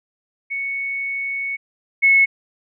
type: tone pair in turn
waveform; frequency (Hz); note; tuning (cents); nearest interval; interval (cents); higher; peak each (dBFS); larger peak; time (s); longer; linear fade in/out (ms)
sine; 2217 / 2194; C#7 / C#7; 0 / -18; unison; 18; first; -22 / -10; second; 0.5-1.57 / 2.02-2.26; first; 20
effects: none